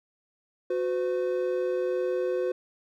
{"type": "tone pair together", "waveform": "triangle", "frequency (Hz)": [366.2, 508], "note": ["F#4", "B4"], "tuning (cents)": [-18, 49], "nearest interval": "tritone", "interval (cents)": 567, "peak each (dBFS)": -26, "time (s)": [0.7, 2.52], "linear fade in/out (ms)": 5, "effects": []}